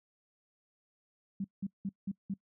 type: tone bursts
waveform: sine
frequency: 195.2 Hz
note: G3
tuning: 7 cents flat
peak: -32 dBFS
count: 5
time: 1.4-2.34 s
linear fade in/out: 5 ms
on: 44 ms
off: 180 ms
effects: noise-tail reverb RT60 0.1 s tail -23 dB re dry